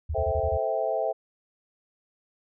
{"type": "tone bursts", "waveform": "sine", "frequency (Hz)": 78, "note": "D#2", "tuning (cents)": 5, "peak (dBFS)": -26, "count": 6, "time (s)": [0.09, 0.574], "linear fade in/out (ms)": 10, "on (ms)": 59, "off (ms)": 26}
{"type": "chord", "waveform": "sine", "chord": "A minor seventh", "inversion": "none", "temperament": "equal with one note detuned", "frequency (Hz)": [440, 523.3, 655.8, 784], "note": ["A4", "C5", "E5", "G5"], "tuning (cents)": [0, 0, -9, 0], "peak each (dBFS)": [-32, -30, -27, -32], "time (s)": [0.14, 1.13], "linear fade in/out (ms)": 20}
{"effects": []}